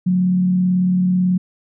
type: tone with frequency modulation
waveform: sine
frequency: 182.4 Hz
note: F#3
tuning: 24 cents flat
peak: -13 dBFS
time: 0.06-1.38 s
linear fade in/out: 10 ms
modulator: 38.2 Hz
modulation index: 0.26
effects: none